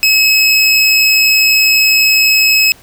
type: tone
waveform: 25% pulse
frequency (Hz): 2572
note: E7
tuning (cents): -43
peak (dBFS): -3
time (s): 0.03-2.72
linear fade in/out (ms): 0
effects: pink hiss -42 dBFS RMS until 2.82 s